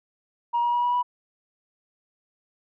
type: tone with pitch steps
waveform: sine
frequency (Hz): 949 / 956.7 / 964.5 / 972.3 / 980.2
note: A#5 / A#5 / B5 / B5 / B5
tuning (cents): +31 / +45 / -41 / -27 / -13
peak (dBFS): -19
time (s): 0.53-1.03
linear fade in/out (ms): 20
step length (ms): 100
effects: tanh soft clip ceiling -17 dBFS